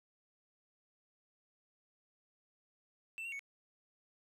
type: tone with pitch steps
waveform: triangle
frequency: 2670 / 2750 / 2219 Hz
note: E7 / F7 / C#7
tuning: +22 / -27 / +1 cents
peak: -39 dBFS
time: 3.18-3.393 s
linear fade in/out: 0 ms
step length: 71 ms
effects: none